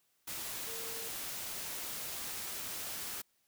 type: tone in noise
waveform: sine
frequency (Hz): 455.7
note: A#4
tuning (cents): -39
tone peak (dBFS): -48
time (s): 0.67-1.09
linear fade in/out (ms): 10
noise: white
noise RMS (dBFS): -41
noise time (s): 0.27-3.22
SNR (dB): -10
effects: white hiss -75 dBFS RMS until 3.47 s